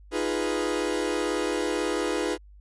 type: chord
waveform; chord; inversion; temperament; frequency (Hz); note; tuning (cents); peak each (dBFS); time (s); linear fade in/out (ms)
40% pulse; F half-diminished seventh; third; equal; 311.1 / 349.2 / 415.3 / 493.9; Eb4 / F4 / Ab4 / Cb5; 0 / 0 / 0 / 0; -30; 0.11-2.38; 50
effects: added 50 Hz sine -47 dBFS peak until 2.6 s + resampled to 24000 Hz